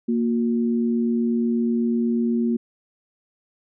sine tone pair together, 233.1 / 361.3 Hz, A#3 / F#4, 0 / -41 cents, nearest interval minor sixth, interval 759 cents, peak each -19 / -27 dBFS, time 0.08-2.57 s, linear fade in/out 10 ms, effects none

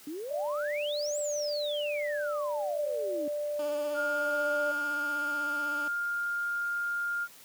sine exponential two-way sweep, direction up then down, 283 to 7970 to 283 Hz, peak -35 dBFS, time 0.07-3.28 s, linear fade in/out 2 ms, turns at 1.19 s
sine tone, 590 Hz, D5, 8 cents sharp, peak -30 dBFS, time 0.3-4.72 s, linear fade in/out 10 ms
15% pulse tone with vibrato, 294.4 Hz, D4, 4 cents sharp, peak -33 dBFS, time 3.59-5.88 s, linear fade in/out 2 ms, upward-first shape sine, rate 16 Hz, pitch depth 37 cents each way
sine tone with pitch glide, 1417 to 1406.4 Hz, F6 to F6, +25 to +12 cents, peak -29 dBFS, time 3.94-7.28 s, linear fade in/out 50 ms, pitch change -13 cents, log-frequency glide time 4.87-5.48 s
effects white hiss -53 dBFS RMS until 7.44 s + high-pass 80 Hz 12 dB/octave

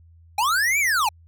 square linear two-way sweep, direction up then down, 784 to 2381 to 784 Hz, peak -19 dBFS, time 0.38-1.09 s, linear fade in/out 5 ms, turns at 0.79 s, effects added 83 Hz sine -48 dBFS peak until 1.27 s

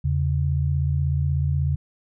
sine tone pair together, 82.71 / 139.1 Hz, E2 / C#3, +6 / +6 cents, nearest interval major sixth, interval 900 cents, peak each -22 dBFS, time 0.04-1.76 s, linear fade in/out 10 ms, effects none

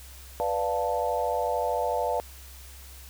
sine chord, B half-diminished seventh, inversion none, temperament equal, 493.9 / 587.3 / 698.5 / 880 Hz, B4 / D5 / F5 / A5, 0 / 0 / 0 / 0 cents, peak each -30 dBFS, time 0.4-2.2 s, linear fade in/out 0 ms, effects added 66 Hz sine -45 dBFS peak until 3.09 s + white hiss -49 dBFS RMS until 3.09 s

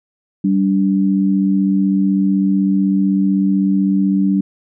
sine tone pair together, 194.08 / 290 Hz, G3 / D4, -17 / -22 cents, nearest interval perfect fifth, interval 695 cents, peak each -13 / -17 dBFS, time 0.44-4.41 s, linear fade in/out 5 ms, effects none

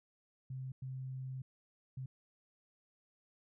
sine tone bursts at uneven times, 130.81 Hz, C3, in tune, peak -40 dBFS, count 3, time 0.5-0.72 / 0.82-1.42 / 1.97-2.06 s, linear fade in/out 5 ms, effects none

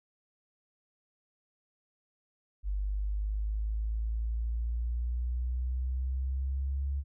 sine exponential sweep, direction up, 49 to 69.9 Hz, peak -29 dBFS, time 2.63-7.04 s, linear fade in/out 50 ms, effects none

